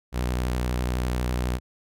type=tone with vibrato; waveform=sawtooth; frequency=61.74 Hz; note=B1; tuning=in tune; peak=-20 dBFS; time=0.12-1.6 s; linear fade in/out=50 ms; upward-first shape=sine; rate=12 Hz; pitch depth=43 cents each way; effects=none